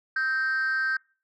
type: tone with frequency modulation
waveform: sine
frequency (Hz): 1566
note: G6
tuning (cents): -2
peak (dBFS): -21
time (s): 0.16-0.97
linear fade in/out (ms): 5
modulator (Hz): 275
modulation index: 0.43
effects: noise-tail reverb RT60 0.4 s tail -26 dB re dry + tanh soft clip ceiling -22 dBFS